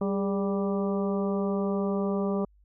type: harmonic tone with a mistuned harmonic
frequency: 196 Hz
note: G3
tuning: in tune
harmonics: 1 / 2 / 3 / 4 / 5 / 6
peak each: -27 / -30 / -34 / -41 / -42 / -40 dBFS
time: 0.01-2.45 s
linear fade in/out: 5 ms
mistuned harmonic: 2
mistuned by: +56 cents
effects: added 50 Hz sine -57 dBFS peak until 2.64 s